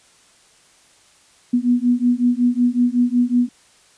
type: beating tone pair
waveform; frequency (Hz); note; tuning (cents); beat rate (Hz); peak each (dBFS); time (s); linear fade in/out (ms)
sine; 241.6 / 247; B3 / B3; -38 / 0; 5.4; -17; 1.53-3.49; 10
effects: white hiss -53 dBFS RMS until 3.97 s + resampled to 22050 Hz